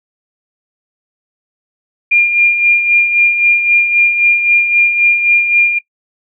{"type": "tone with tremolo", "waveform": "sine", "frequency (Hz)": 2405, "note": "D7", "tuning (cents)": 41, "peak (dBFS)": -5, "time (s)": [2.11, 5.79], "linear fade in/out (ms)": 10, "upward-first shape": "sine", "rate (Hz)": 3.8, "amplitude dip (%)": 55, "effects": ["noise-tail reverb RT60 0.1 s tail -18 dB re dry"]}